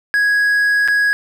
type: tone with dropouts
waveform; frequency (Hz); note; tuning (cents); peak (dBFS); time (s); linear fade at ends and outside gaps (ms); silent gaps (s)
triangle; 1661.2; G#6; 0; -10; 0.14-1.13; 0; 0.877-0.884
effects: none